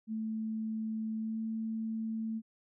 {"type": "tone with pitch glide", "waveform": "sine", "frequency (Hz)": [220, 222.4], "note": ["A3", "A3"], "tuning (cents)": [0, 19], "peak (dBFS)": -33, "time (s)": [0.07, 2.42], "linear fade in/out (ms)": 50, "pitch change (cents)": 19, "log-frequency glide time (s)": [1.18, 1.4], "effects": []}